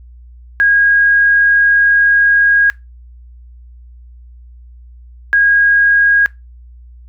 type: tone pair in turn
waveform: sine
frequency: 1637 / 1637 Hz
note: G#6 / G#6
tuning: -25 / -25 cents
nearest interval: unison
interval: 0 cents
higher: neither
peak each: -7 dBFS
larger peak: neither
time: 0.6-2.7 / 5.33-6.26 s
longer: first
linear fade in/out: 0 ms
effects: noise-tail reverb RT60 0.2 s tail -21 dB re dry + added 60 Hz sine -35 dBFS peak until 7.08 s